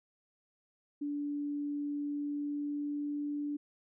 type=tone with pitch glide; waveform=sine; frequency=290 to 291.7 Hz; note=D4 to D4; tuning=-22 to -12 cents; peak=-33 dBFS; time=1.01-3.57 s; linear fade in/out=10 ms; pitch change=+10 cents; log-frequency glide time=2.02-3.24 s; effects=none